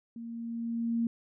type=tone with level ramp; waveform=sine; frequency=231.8 Hz; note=A#3; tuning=10 cents flat; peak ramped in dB=-39 to -25 dBFS; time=0.16-1.07 s; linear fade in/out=2 ms; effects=none